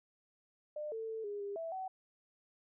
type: tone with pitch steps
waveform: sine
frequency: 601 / 446.8 / 444.4 / 409.8 / 402.8 / 658 / 756 Hz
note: D5 / A4 / A4 / G#4 / G4 / E5 / F#5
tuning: +40 / +27 / +17 / -23 / +47 / -3 / +37 cents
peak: -38 dBFS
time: 0.76-1.88 s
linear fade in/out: 5 ms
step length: 160 ms
effects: none